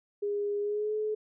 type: tone with pitch glide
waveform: sine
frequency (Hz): 409.4 to 428.3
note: G#4 to A4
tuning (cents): -25 to -47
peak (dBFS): -28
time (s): 0.22-1.15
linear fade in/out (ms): 10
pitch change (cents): +78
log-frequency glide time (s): 0.6-0.94
effects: none